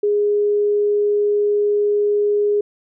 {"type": "tone", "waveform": "sine", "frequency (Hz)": 413.3, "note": "G#4", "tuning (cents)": -8, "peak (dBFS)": -14, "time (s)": [0.03, 2.61], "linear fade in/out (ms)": 5, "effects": []}